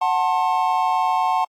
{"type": "chord", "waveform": "triangle", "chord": "F# diminished", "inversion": "none", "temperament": "just", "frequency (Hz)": [740, 888, 1065.6], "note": ["F#5", "A5", "C6"], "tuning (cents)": [0, 16, 31], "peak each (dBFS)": [-19, -19, -21], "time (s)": [0.01, 1.45], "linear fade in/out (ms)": 10, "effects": ["AAC 64 kbps"]}